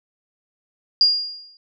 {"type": "tone with exponential decay", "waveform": "sine", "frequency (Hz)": 4827, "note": "D8", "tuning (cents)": 47, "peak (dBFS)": -9, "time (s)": [1.01, 1.57], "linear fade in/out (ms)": 1, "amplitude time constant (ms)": 120, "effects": []}